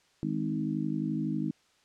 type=harmonic tone with a mistuned harmonic; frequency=51.91 Hz; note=G#1; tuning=in tune; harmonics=3 / 4 / 5 / 6; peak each=-34 / -34 / -34 / -34 dBFS; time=0.23-1.51 s; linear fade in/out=0 ms; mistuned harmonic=3; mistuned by=+17 cents; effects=white hiss -66 dBFS RMS until 1.84 s + low-pass 6000 Hz 12 dB/octave